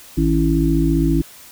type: harmonic tone with a mistuned harmonic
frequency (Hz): 55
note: A1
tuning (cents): 0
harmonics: 1 / 3 / 5 / 6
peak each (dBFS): -19 / -19 / -19 / -19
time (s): 0.17-1.22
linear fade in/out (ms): 10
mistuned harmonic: 3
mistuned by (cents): -81
effects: white hiss -42 dBFS RMS until 1.51 s